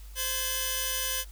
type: tone cluster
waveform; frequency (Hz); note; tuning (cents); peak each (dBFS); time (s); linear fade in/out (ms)
5% pulse; 520 / 1693 / 3021; C5 / G#6 / F#7; -11 / +33 / +35; -23; 0.15-1.25; 50
effects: added 50 Hz sine -42 dBFS peak until 1.31 s + white hiss -56 dBFS RMS until 1.31 s